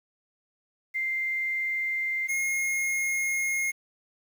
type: tone pair in turn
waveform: sine / square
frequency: 2093 / 2148 Hz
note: C7 / C7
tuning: 0 / +45 cents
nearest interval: unison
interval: 45 cents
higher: second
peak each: -26 dBFS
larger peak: neither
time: 0.94-2.28 / 2.28-3.72 s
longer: second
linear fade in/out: 20 ms
effects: 9-bit